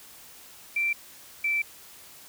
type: tone pair in turn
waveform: sine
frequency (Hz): 2349 / 2331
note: D7 / D7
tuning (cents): 0 / -14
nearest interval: unison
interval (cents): 14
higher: first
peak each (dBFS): -23 / -23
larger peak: neither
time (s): 0.76-0.93 / 1.44-1.62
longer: second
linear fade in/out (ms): 5
effects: white hiss -49 dBFS RMS until 2.28 s